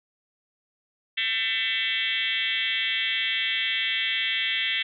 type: tone with frequency modulation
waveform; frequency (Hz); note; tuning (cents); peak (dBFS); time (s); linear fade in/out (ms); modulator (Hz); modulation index
sine; 2679; E7; +27; -23; 1.17-4.83; 10; 222; 3.9
effects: none